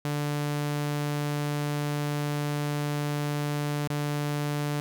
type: tone with dropouts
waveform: sawtooth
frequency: 146.7 Hz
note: D3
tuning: 2 cents flat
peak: -23 dBFS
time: 0.05-4.8 s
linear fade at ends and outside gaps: 0 ms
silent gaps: 3.875-3.902 s
effects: none